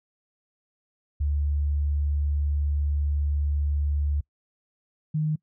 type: tone pair in turn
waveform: sine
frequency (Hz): 72.7 / 154.05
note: D2 / D#3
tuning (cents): -17 / -17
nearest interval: octave + minor second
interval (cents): 1300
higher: second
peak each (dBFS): -22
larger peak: neither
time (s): 1.2-4.21 / 5.14-5.36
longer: first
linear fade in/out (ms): 10
effects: noise-tail reverb RT60 0.1 s tail -24 dB re dry